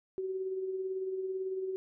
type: tone with tremolo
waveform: sine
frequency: 378.3 Hz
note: F#4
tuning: 38 cents sharp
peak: -31 dBFS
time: 0.18-1.76 s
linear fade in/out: 0 ms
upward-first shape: sine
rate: 18 Hz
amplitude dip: 40%
effects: none